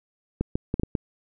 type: clicks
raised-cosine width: 3 ms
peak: -11 dBFS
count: 6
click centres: 0.41 / 0.555 / 0.741 / 0.797 / 0.834 / 0.952 s
effects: none